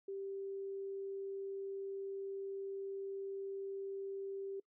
sine tone, 391.7 Hz, G4, 1 cent flat, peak -40 dBFS, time 0.08-4.6 s, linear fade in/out 5 ms, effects noise-tail reverb RT60 0.1 s tail -25 dB re dry

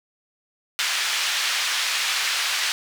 white band-pass noise, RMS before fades -24 dBFS, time 0.79-2.72 s, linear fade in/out 0 ms, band 1400 to 4200 Hz, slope 12 dB/octave, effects none

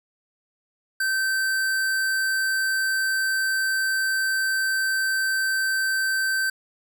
square tone, 1550 Hz, G6, 20 cents flat, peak -22 dBFS, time 1-6.5 s, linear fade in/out 5 ms, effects none

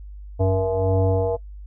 sine tone with frequency modulation, 284.2 Hz, C#4, 43 cents sharp, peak -17 dBFS, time 0.39-1.37 s, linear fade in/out 20 ms, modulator 190 Hz, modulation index 2.1, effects noise-tail reverb RT60 0.1 s tail -23 dB re dry + added 50 Hz sine -35 dBFS peak until 1.66 s

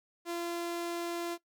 sawtooth tone, 342.8 Hz, F4, 32 cents flat, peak -30 dBFS, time 0.25-1.38 s, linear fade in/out 50 ms, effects noise-tail reverb RT60 0.1 s tail -18 dB re dry

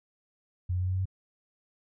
sine tone with pitch steps, 89.8 / 90.74 / 91.69 / 92.65 / 93.61 / 94.59 Hz, F2 / F#2 / F#2 / F#2 / F#2 / F#2, +49 / -33 / -15 / +3 / +21 / +39 cents, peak -26 dBFS, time 0.69-1.056 s, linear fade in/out 10 ms, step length 61 ms, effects none

